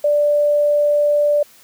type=tone; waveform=sine; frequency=587.3 Hz; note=D5; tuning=in tune; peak=-12 dBFS; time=0.04-1.43 s; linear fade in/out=5 ms; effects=white hiss -48 dBFS RMS until 1.63 s + high-pass 60 Hz 12 dB/octave